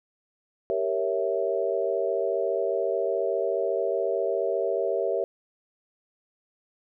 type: chord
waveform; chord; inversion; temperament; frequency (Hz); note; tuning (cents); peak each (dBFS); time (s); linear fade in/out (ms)
sine; G diminished seventh; none; equal; 392 / 466.2 / 554.4 / 659.3; G4 / Bb4 / Db5 / Fb5; 0 / 0 / 0 / 0; -29; 0.7-5.24; 0
effects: none